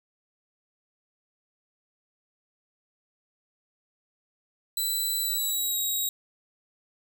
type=tone with pitch glide; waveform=5% pulse; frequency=3990 to 3814 Hz; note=B7 to A#7; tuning=+17 to +39 cents; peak=-19 dBFS; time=4.77-6.09 s; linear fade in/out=2 ms; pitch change=-78 cents; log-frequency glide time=5.2-5.78 s; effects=none